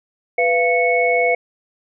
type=tone cluster; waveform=sine; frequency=493.2 / 686 / 2208 Hz; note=B4 / F5 / C#7; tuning=-2 / -31 / -7 cents; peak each=-18 dBFS; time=0.38-1.35 s; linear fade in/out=5 ms; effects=none